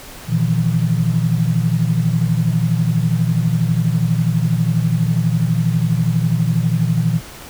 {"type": "tone cluster", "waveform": "sine", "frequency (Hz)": [119.2, 157.2, 169.4], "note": ["A#2", "D#3", "E3"], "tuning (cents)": [39, 18, 48], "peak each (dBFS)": -18, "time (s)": [0.27, 7.21], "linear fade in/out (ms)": 50, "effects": ["pink hiss -36 dBFS RMS until 7.49 s"]}